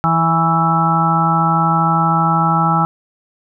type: harmonic tone with a mistuned harmonic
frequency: 164.8 Hz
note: E3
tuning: in tune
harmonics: 1 / 2 / 4 / 5 / 6 / 7 / 8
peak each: -16 / -26 / -28 / -17 / -25 / -24 / -16 dBFS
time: 0.04-2.85 s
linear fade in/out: 0 ms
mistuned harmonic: 7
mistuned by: -43 cents
effects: none